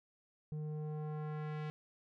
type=tone with low-pass filter sweep; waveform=square; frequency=152.4 Hz; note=D#3; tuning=36 cents flat; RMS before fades=-41 dBFS; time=0.52-1.7 s; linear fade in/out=0 ms; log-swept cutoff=310 to 2900 Hz; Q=0.98; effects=none